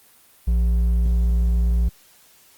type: tone with hard clipping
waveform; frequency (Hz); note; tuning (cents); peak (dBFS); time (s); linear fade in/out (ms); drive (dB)
triangle; 58.27; A#1; 0; -17; 0.47-1.89; 10; 8
effects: white hiss -53 dBFS RMS until 2.57 s + Opus 32 kbps